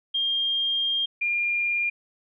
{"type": "tone pair in turn", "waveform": "sine", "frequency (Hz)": [3211, 2406], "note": ["G7", "D7"], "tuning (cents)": [41, 41], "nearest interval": "perfect fourth", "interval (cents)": 500, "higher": "first", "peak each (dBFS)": -22, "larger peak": "neither", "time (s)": [[0.14, 1.06], [1.21, 1.9]], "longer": "first", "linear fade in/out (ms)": 10, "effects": []}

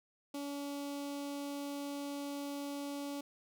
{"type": "tone with notch filter", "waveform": "sawtooth", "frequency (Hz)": 284.2, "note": "C#4", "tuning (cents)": 43, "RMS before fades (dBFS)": -41, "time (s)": [0.34, 3.21], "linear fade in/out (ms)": 5, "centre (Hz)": 1700, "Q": 1.3, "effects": []}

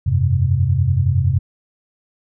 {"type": "chord", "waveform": "sine", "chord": "F suspended second", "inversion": "none", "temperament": "equal", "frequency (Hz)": [87.31, 98, 130.81], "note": ["F2", "G2", "C3"], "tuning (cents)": [0, 0, 0], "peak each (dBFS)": [-18, -18, -17], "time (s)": [0.06, 1.39], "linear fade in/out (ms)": 10, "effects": []}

